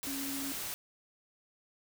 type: tone in noise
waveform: sine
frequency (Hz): 275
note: C#4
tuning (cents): -14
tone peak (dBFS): -38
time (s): 0.07-0.52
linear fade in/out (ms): 0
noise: white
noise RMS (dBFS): -39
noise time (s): 0.03-0.74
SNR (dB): -2
effects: none